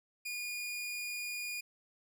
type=tone; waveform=sawtooth; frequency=2438 Hz; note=D#7; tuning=36 cents flat; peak=-34 dBFS; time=0.25-1.61 s; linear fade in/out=10 ms; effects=none